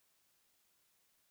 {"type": "silence", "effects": ["white hiss -75 dBFS RMS until 1.3 s"]}